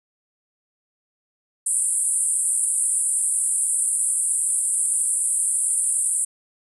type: band-pass noise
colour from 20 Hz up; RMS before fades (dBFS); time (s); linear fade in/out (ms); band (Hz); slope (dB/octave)
white; -22; 1.66-6.25; 5; 8300 to 10000; 96
effects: none